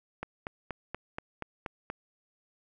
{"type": "click train", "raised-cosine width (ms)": 0.5, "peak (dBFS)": -20, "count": 8, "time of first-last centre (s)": [0.23, 1.901], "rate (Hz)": 4.19, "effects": []}